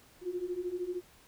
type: beating tone pair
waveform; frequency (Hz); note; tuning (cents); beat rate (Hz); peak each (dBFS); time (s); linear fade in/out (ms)
sine; 349.2 / 362.2; F4 / F#4; 0 / -37; 13; -38 / -35; 0.21-1.02; 50
effects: pink hiss -60 dBFS RMS until 1.27 s